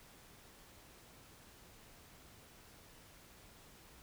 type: silence
effects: pink hiss -60 dBFS RMS until 4.02 s